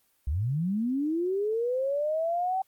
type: linear sweep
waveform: sine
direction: up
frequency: 61.5 to 772 Hz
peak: -25 dBFS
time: 0.27-2.62 s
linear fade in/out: 5 ms
effects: white hiss -69 dBFS RMS until 2.67 s + Opus 32 kbps